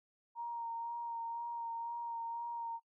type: tone with vibrato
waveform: sine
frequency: 932.3 Hz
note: A#5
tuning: in tune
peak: -38 dBFS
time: 0.35-2.8 s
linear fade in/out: 50 ms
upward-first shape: sine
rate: 2 Hz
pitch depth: 19 cents each way
effects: noise-tail reverb RT60 0.1 s tail -23 dB re dry